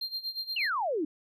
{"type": "tone with tremolo", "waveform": "triangle", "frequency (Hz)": 4186, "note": "C8", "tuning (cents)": 0, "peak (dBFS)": -29, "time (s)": [0.01, 0.7], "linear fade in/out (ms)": 5, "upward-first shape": "sine", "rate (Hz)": 8.4, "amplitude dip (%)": 85}
{"type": "exponential sweep", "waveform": "sine", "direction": "down", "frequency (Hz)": [2970, 284], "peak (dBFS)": -27, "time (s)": [0.56, 1.05], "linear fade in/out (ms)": 5}
{"effects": []}